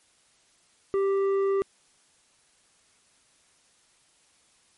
triangle tone with tanh clipping, 392 Hz, G4, in tune, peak -23 dBFS, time 0.94-1.62 s, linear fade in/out 0 ms, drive 12 dB, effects white hiss -63 dBFS RMS until 4.77 s + MP3 48 kbps

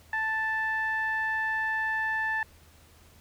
sawtooth tone with low-pass filter, 880 Hz, A5, in tune, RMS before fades -29 dBFS, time 0.13-2.43 s, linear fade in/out 2 ms, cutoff 1800 Hz, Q 4.9, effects added 80 Hz sine -57 dBFS peak until 3.2 s + pink hiss -58 dBFS RMS until 3.2 s

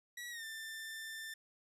sawtooth tone with pitch glide, 1932 to 1781.9 Hz, B6 to A6, -39 to +21 cents, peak -40 dBFS, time 0.17-1.34 s, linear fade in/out 5 ms, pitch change -140 cents, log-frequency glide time 0.3-0.44 s, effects resampled to 32000 Hz + 13-bit

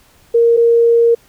sine tone pair in turn, 466.2 / 466.2 Hz, A#4 / A#4, 0 / 0 cents, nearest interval unison, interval 0 cents, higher neither, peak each -7 dBFS, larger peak neither, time 0.34-0.57 / 0.57-1.15 s, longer second, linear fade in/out 10 ms, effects pink hiss -50 dBFS RMS until 1.28 s

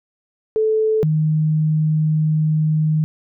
sine tone pair in turn, 436.4 / 155.18 Hz, A4 / D#3, -14 / -4 cents, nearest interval octave + tritone, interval 1790 cents, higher first, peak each -14 / -14 dBFS, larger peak neither, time 0.56-1.03 / 1.03-3.04 s, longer second, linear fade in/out 0 ms, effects none

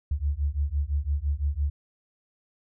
sine beating tone pair, 69.3 / 75.2 Hz, C#2 / D2, 0 / +42 cents, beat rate 5.9 Hz, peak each -27 dBFS, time 0.11-1.7 s, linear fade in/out 5 ms, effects none

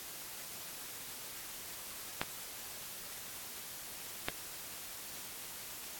clicks, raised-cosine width 0.3 ms, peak -16 dBFS, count 2, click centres 2.215 / 4.285 s, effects white hiss -46 dBFS RMS until 5.99 s + AAC 64 kbps

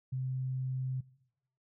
sine tone, 130 Hz, C3, 11 cents flat, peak -32 dBFS, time 0.12-1.01 s, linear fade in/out 10 ms, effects noise-tail reverb RT60 0.9 s tail -22 dB re dry

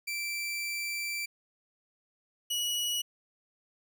sawtooth tone pair in turn, 2340 / 2922 Hz, D7 / F#7, -7 / -22 cents, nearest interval major third, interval 385 cents, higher second, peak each -29 / -26 dBFS, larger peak second, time 0.07-1.26 / 2.5-3.02 s, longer first, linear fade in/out 10 ms, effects none

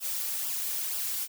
blue noise with flanger, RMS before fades -32 dBFS, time 0-1.28 s, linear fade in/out 50 ms, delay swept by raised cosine 0.46 to 3.16 ms, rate 2.1 Hz, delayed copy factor -0.55, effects none

